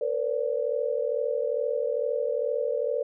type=tone cluster; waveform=sine; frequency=460.7 / 503 / 576 Hz; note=A#4 / B4 / D5; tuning=-20 / +32 / -34 cents; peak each=-29 dBFS; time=0.01-3.03 s; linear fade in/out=5 ms; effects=none